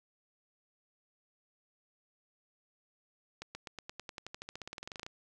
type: accelerating click train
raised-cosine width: 0.2 ms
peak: -25 dBFS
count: 24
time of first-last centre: 3.42-5.065 s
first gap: 130 ms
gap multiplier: 0.94
effects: none